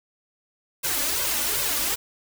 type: noise with flanger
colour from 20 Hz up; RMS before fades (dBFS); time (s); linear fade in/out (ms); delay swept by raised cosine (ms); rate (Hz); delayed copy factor
white; -25; 0.83-1.96; 20; 1.9 to 3.5; 2.6; +0.95
effects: none

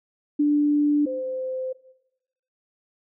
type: tone pair in turn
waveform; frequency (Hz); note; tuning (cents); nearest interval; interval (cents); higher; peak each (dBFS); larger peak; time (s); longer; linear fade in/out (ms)
sine; 293.7 / 517.5; D4 / C5; 0 / -19; minor seventh; 981; second; -16 / -26; first; 0.39-1.06 / 1.06-1.73; neither; 10
effects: noise-tail reverb RT60 0.9 s tail -17 dB re dry

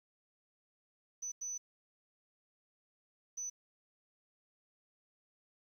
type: tone bursts at uneven times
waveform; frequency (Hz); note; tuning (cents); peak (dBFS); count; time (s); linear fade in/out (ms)
sine; 6000; F#8; +23; -38; 3; 1.22-1.32 / 1.41-1.58 / 3.37-3.5; 10
effects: 11-bit

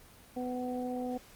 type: harmonic tone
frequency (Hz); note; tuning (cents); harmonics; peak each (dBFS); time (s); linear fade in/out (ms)
249.8; B3; +20; 1 / 2 / 3; -35 / -38 / -40; 0.36-1.18; 10
effects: pink hiss -56 dBFS RMS until 1.35 s + Opus 24 kbps

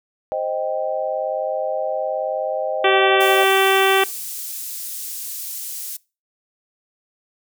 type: chord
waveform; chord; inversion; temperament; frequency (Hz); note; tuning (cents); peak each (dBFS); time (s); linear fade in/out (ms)
sine; C minor; none; equal; 523.3 / 622.3 / 784; C5 / Eb5 / G5; 0 / 0 / 0; -25 / -23 / -27; 0.32-3.44; 0
type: harmonic tone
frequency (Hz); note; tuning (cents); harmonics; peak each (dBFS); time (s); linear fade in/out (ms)
386.4; G4; -25; 1 / 2 / 3 / 4 / 5 / 6 / 7 / 8 / 9; -17 / -20 / -22 / -23 / -24 / -25 / -25 / -26 / -27; 2.84-4.04; 5
type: high-pass noise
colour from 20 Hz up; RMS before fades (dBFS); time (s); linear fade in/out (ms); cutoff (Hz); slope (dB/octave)
pink; -30; 3.2-5.97; 10; 8600; 12
effects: noise-tail reverb RT60 0.3 s tail -23 dB re dry

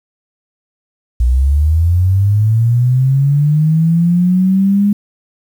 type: linear sweep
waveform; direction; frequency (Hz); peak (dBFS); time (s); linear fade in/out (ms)
sine; up; 58.4 to 206.1; -8; 1.2-4.93; 5
effects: 7-bit

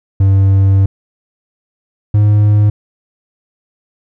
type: tone pair in turn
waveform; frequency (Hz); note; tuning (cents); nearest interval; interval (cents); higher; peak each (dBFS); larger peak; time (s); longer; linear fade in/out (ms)
triangle; 97.3 / 104.46; G2 / G#2; -12 / +11; minor second; 123; second; -4; neither; 0.2-0.86 / 2.14-2.7; first; 5
effects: none

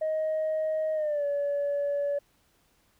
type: tone with pitch glide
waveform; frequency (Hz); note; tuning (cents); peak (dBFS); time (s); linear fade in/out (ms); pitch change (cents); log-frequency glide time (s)
sine; 627 to 571.7; D#5 to D5; +13 to -47; -24; 0.01-2.19; 10; -160; 0.94-1.25
effects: tanh soft clip ceiling -23 dBFS + pink hiss -67 dBFS RMS until 2.99 s

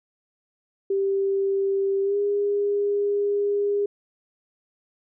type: tone with pitch glide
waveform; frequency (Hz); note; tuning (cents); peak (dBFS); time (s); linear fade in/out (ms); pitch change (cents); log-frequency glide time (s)
sine; 392 to 406.8; G4 to G#4; 0 to -36; -20; 0.9-3.86; 5; +64; 2.03-2.17
effects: none

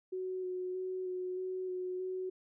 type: tone with vibrato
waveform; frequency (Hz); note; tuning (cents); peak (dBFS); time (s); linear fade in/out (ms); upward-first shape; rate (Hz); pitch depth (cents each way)
sine; 369; F#4; -5; -35; 0.12-2.3; 10; square; 1.6; 13
effects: none

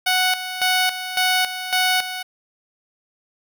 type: tone with tremolo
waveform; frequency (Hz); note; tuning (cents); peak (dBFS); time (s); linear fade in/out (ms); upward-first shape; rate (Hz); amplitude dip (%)
10% pulse; 740; F#5; 0; -8; 0.06-2.23; 10; square; 1.8; 70
effects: none

